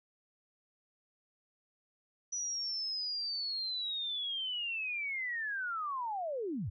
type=linear sweep; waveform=sine; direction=down; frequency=5920 to 71.5 Hz; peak=-34 dBFS; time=2.32-6.7 s; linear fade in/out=10 ms; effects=none